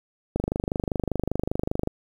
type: click train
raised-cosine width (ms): 2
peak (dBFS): -11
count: 39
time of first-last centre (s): 0.36-1.874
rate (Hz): 25.1
effects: 8-bit